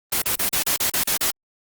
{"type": "noise bursts", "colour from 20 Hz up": "white", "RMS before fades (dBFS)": -21, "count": 9, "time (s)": [0.12, 1.308], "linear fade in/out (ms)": 5, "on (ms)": 100, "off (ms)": 36, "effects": ["Opus 24 kbps"]}